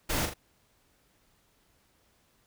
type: noise with echo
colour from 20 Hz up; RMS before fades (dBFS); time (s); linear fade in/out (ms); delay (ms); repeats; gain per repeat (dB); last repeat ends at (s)
pink; -30; 0.09-0.26; 10; 40; 2; -6; 0.34
effects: pink hiss -68 dBFS RMS until 2.46 s